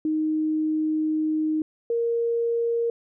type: tone pair in turn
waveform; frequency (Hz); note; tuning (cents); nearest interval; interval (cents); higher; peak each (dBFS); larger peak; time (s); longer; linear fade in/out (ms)
sine; 311.1 / 466.5; D#4 / A#4; 0 / +1; perfect fifth; 701; second; -21; neither; 0.05-1.62 / 1.9-2.9; first; 2
effects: none